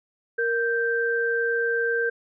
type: tone pair together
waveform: sine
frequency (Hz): 466.2 / 1568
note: A#4 / G6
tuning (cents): 0 / 0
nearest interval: octave + major sixth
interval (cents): 2100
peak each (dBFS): -24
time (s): 0.38-2.1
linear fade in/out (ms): 10
effects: none